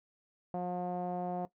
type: tone with low-pass filter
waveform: sawtooth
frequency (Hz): 178.8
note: F3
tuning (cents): +41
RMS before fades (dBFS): -36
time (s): 0.54-1.45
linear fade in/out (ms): 0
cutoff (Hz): 720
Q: 4.2
effects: noise-tail reverb RT60 0.1 s tail -17 dB re dry